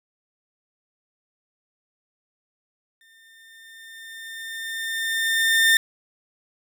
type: tone with exponential growth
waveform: 30% pulse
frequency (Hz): 1807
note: A6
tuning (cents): +46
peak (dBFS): -11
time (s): 3.01-5.77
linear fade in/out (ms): 1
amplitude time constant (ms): 600
effects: none